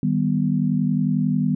sine chord, Eb augmented, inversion none, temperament equal, 155.56 / 196 / 246.9 Hz, Eb3 / G3 / B3, 0 / 0 / 0 cents, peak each -22 dBFS, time 0.03-1.55 s, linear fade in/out 2 ms, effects none

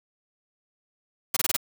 white noise bursts, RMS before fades -24 dBFS, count 5, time 1.34-1.566 s, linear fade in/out 5 ms, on 26 ms, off 24 ms, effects none

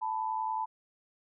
sine tone pair together, 879.7 / 990 Hz, A5 / B5, -1 / +4 cents, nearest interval major second, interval 205 cents, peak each -32 / -34 dBFS, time 0.01-0.66 s, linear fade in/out 20 ms, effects none

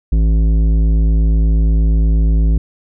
sine tone with tanh clipping, 54.2 Hz, A1, 25 cents flat, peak -11 dBFS, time 0.12-2.58 s, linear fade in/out 5 ms, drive 12 dB, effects none

